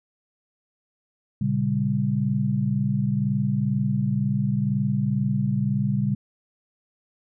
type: chord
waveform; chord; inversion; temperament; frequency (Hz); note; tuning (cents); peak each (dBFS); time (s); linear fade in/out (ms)
sine; G diminished; first; equal with one note detuned; 116.54 / 138.59 / 199.31; Bb2 / Db3 / G3; 0 / 0 / +29; -27 / -24 / -24; 1.41-6.15; 5
effects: none